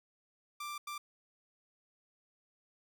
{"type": "tone bursts at uneven times", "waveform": "sawtooth", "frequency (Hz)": 1180, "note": "D6", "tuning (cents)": 8, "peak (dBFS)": -36, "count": 2, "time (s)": [[0.6, 0.78], [0.87, 0.98]], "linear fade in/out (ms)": 5, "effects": []}